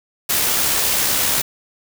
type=noise with amplitude modulation; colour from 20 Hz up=white; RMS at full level=-17 dBFS; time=0.29-1.42 s; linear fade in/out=10 ms; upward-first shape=sine; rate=68 Hz; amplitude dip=25%; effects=none